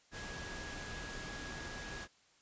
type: tone in noise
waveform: sine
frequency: 1661.2 Hz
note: G#6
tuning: in tune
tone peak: -48 dBFS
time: 0.11-2.08 s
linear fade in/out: 50 ms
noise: pink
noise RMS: -45 dBFS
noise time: 0.11-2.08 s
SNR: -6 dB
effects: white hiss -68 dBFS RMS until 2.41 s + resampled to 16000 Hz